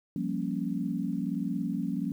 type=chord; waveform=sine; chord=G half-diminished seventh; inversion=third; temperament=equal; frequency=174.61 / 196 / 233.1 / 277.2 Hz; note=F3 / G3 / Bb3 / Db4; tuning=0 / 0 / 0 / 0 cents; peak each=-34 dBFS; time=0.16-2.12 s; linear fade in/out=2 ms; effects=10-bit